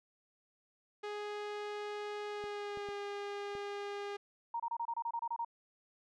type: tone with pitch glide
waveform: sawtooth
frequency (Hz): 415.7 to 405.7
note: G#4 to G#4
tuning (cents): +2 to -41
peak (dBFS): -35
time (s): 1.03-4.17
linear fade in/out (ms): 10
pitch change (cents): -43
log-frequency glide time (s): 2.29-2.94
type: clicks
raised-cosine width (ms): 2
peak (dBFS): -37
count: 4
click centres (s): 2.44 / 2.773 / 2.888 / 3.552
type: tone bursts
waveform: sine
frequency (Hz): 932.3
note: A#5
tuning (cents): 0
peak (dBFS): -34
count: 11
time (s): 4.54-5.448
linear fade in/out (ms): 5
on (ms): 58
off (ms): 27
effects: low-pass 4000 Hz 12 dB/octave